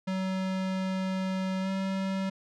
square tone with pitch glide, 188.7 to 192 Hz, F#3 to G3, +34 to -36 cents, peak -29 dBFS, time 0.07-2.3 s, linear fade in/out 10 ms, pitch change +30 cents, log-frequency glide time 1.61-1.69 s, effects low-pass 5000 Hz 12 dB/octave

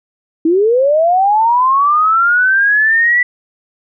sine linear sweep, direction up, 311.1 to 1975.5 Hz, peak -8 dBFS, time 0.45-3.23 s, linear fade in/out 5 ms, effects none

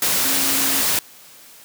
sine tone in noise, 272.3 Hz, C#4, 31 cents flat, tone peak -29 dBFS, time 0.25-0.81 s, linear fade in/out 2 ms, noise white, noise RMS -19 dBFS, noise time 0.02-0.99 s, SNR -13 dB, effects white hiss -45 dBFS RMS until 1.64 s + high-pass 100 Hz 12 dB/octave

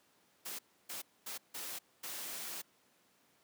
white noise bursts at uneven times, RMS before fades -43 dBFS, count 5, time 0.45-0.59 / 0.89-1.02 / 1.26-1.38 / 1.54-1.79 / 2.03-2.62 s, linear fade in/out 10 ms, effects pink hiss -70 dBFS RMS until 3.43 s + high-pass 200 Hz 12 dB/octave

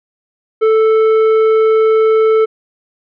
triangle tone with tanh clipping, 440 Hz, A4, in tune, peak -9 dBFS, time 0.61-2.46 s, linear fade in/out 20 ms, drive 13 dB, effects none

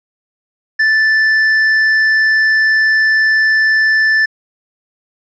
sine tone with hard clipping, 1758 Hz, A6, 2 cents flat, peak -10 dBFS, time 0.79-4.26 s, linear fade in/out 10 ms, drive 4 dB, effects resampled to 24000 Hz

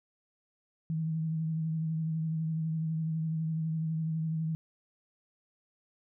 sine tone with vibrato, 160 Hz, D#3, 49 cents sharp, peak -29 dBFS, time 0.9-4.55 s, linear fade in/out 0 ms, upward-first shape triangle, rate 12 Hz, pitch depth 34 cents each way, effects none

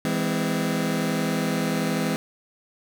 sawtooth chord, E augmented, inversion none, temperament just, 164.81 / 206 / 257.5 Hz, E3 / G#3 / B#3, 0 / -14 / -28 cents, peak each -23 dBFS, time 0.05-2.16 s, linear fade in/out 0 ms, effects none

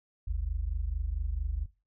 sine tone pair together, 49 / 73.42 Hz, G1 / D2, 0 / 0 cents, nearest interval perfect fifth, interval 700 cents, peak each -30 / -33 dBFS, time 0.27-1.66 s, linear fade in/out 10 ms, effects noise-tail reverb RT60 0.3 s tail -20 dB re dry

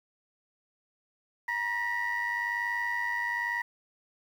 sine tone cluster, 952 / 1841 / 1942 Hz, A#5 / A#6 / B6, +36 / -22 / -30 cents, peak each -33 / -33 / -30 dBFS, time 1.48-3.62 s, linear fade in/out 5 ms, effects tanh soft clip ceiling -23 dBFS + 9-bit

